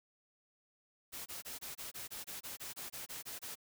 white noise bursts, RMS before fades -45 dBFS, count 15, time 1.12-3.556 s, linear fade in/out 20 ms, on 140 ms, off 24 ms, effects none

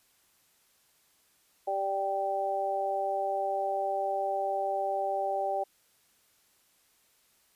harmonic tone, 195.6 Hz, G3, 4 cents flat, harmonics 2 / 3 / 4, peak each -37 / -32 / -30 dBFS, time 1.67-5.64 s, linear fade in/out 10 ms, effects white hiss -67 dBFS RMS until 7.55 s + resampled to 32000 Hz

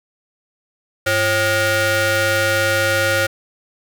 sawtooth ring-modulated tone, 442.7 Hz, A4, 11 cents sharp, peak -8 dBFS, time 1.06-3.27 s, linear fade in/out 10 ms, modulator 985 Hz, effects none

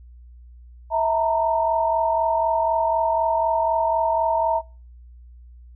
sine tone cluster, 651 / 911 / 955 Hz, E5 / A#5 / A#5, -22 / -40 / +42 cents, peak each -22 / -20 / -27 dBFS, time 0.9-4.62 s, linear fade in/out 50 ms, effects noise-tail reverb RT60 0.4 s tail -26 dB re dry + added 60 Hz sine -42 dBFS peak until 5.75 s

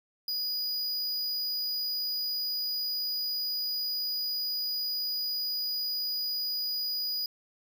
square tone, 4921 Hz, D#8, 20 cents flat, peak -30 dBFS, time 0.28-7.26 s, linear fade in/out 2 ms, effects none

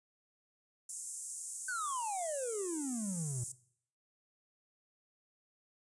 pink band-pass noise, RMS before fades -44 dBFS, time 0.89-3.52 s, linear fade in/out 5 ms, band 6900 to 10000 Hz, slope 48 dB/octave
triangle exponential sweep, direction down, 1548 to 116.54 Hz, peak -34 dBFS, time 1.68-3.44 s, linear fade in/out 5 ms
effects noise-tail reverb RT60 0.6 s tail -18 dB re dry + resampled to 24000 Hz

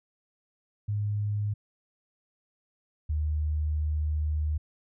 sine tone pair in turn, 103.83 / 76.2 Hz, G#2 / D#2, 0 / -36 cents, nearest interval perfect fourth, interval 536 cents, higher first, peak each -26 / -25 dBFS, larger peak second, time 0.88-1.54 / 3.09-4.58 s, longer second, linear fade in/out 10 ms, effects none

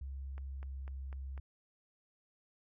sine tone with pitch glide, 67.6 to 67.02 Hz, C#2 to C2, -43 to +42 cents, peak -40 dBFS, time 0.01-1.4 s, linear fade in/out 5 ms, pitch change -15 cents, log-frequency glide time 0.4-0.82 s
click train, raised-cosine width 0.5 ms, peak -38 dBFS, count 5, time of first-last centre 0.38-1.378 s, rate 4.01 Hz
effects none

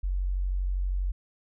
sine tone, 46.25 Hz, F#1, in tune, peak -25 dBFS, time 0.03-1.12 s, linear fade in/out 10 ms, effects none

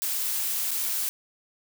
blue noise with dropouts, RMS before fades -28 dBFS, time 0.02-1.09 s, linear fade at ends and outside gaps 0 ms, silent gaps 0.708-0.714 s, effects none

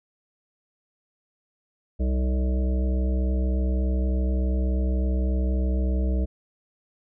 harmonic tone with a mistuned harmonic, 63.4 Hz, B1, 46 cents sharp, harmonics 1 / 3 / 5 / 7 / 9 / 10, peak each -21 / -31 / -35 / -38 / -40 / -41 dBFS, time 1.99-6.26 s, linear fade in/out 20 ms, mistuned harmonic 3, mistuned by +37 cents, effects none

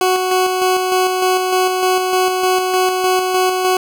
20% pulse tone with tremolo, 370 Hz, F#4, in tune, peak -7 dBFS, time 0.01-3.77 s, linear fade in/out 2 ms, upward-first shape square, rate 3.3 Hz, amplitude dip 35%, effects none

